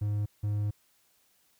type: tone pair in turn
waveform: triangle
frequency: 103.83 / 103.83 Hz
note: G#2 / G#2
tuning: 0 / 0 cents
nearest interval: unison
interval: 0 cents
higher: neither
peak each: -25 dBFS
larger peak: neither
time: 0.01-0.26 / 0.43-0.71 s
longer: second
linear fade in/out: 10 ms
effects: white hiss -68 dBFS RMS until 1.59 s